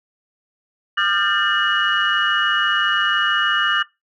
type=tone cluster; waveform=sine; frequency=1204 / 1390 / 1577 / 1787 / 2912 Hz; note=D6 / F6 / G6 / A6 / F#7; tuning=+43 / -9 / +10 / +26 / -28 cents; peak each=-22 dBFS; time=0.97-3.83 s; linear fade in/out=10 ms; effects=noise-tail reverb RT60 0.2 s tail -20 dB re dry + tanh soft clip ceiling -6 dBFS